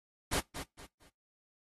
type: noise with echo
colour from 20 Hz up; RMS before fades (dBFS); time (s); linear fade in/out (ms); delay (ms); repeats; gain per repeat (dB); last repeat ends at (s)
pink; -32; 0.31-0.41; 20; 230; 3; -10; 1.1
effects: noise-tail reverb RT60 0.2 s tail -23 dB re dry + AAC 32 kbps